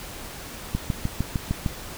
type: click train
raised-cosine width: 5 ms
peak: -11 dBFS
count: 7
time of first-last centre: 0.75-1.662 s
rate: 6.58 Hz
effects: pink hiss -38 dBFS RMS until 1.97 s